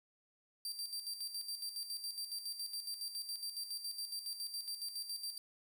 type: tone with tremolo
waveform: sawtooth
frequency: 4699 Hz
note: D8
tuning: in tune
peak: -36 dBFS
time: 0.65-5.38 s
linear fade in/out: 2 ms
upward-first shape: square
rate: 7.2 Hz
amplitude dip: 60%
effects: 11-bit